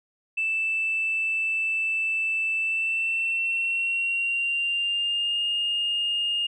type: tone with pitch glide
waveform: sine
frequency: 2645 to 2835 Hz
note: E7 to F7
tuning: +5 to +25 cents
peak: -22 dBFS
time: 0.37-6.47 s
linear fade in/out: 10 ms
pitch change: +120 cents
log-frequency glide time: 2.57-5.42 s
effects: tanh soft clip ceiling -18 dBFS